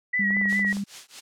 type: tone with vibrato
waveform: sine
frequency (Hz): 1951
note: B6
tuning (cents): -22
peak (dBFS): -21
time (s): 0.13-0.73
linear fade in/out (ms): 10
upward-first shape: sine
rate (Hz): 4.9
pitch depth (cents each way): 47
type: tone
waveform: sine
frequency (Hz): 200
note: G3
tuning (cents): +35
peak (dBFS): -26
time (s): 0.19-0.84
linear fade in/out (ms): 5
type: clicks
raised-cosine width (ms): 1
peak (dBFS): -26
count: 9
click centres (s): 0.306 / 0.368 / 0.414 / 0.456 / 0.527 / 0.594 / 0.648 / 0.728 / 0.769
type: noise with tremolo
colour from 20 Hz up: blue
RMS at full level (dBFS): -32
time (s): 0.48-1.21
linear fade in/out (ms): 20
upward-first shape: triangle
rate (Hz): 4.6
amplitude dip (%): 100
effects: low-pass 6000 Hz 12 dB/octave